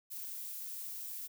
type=noise; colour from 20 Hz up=violet; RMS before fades=-43 dBFS; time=0.1-1.28 s; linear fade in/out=20 ms; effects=none